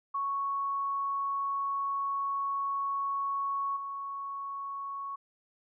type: tone with level steps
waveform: sine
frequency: 1108.7 Hz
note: C#6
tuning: in tune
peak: -29 / -35 dBFS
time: 0.14-5.16 s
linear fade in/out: 10 ms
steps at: 3.76 s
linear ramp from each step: 10 ms
effects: none